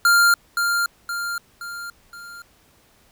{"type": "tone with echo", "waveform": "square", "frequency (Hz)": 1396.9, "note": "F6", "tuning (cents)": 0, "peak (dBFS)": -13, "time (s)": [0.05, 0.34], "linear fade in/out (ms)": 2, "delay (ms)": 520, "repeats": 4, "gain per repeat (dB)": -6, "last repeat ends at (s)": 2.42, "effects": ["pink hiss -57 dBFS RMS until 3.11 s"]}